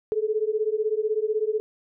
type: beating tone pair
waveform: sine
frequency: 423.7 / 439.7 Hz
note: G#4 / A4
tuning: +35 / -1 cents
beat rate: 16 Hz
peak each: -25 dBFS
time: 0.12-1.6 s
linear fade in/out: 0 ms
effects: none